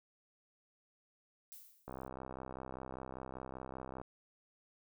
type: noise with exponential decay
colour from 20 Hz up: violet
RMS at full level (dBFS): -50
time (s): 1.52-2.08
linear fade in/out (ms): 0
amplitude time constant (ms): 120
type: click train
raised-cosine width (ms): 1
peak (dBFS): -31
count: 140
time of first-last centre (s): 1.88-4.015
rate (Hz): 65.1
effects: none